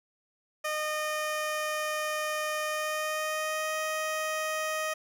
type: tone with pitch glide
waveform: 15% pulse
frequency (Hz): 612 to 624.9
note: D#5 to D#5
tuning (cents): -29 to +7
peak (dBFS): -23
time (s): 0.64-4.94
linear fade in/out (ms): 10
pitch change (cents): +36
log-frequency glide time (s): 2.64-3.74
effects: none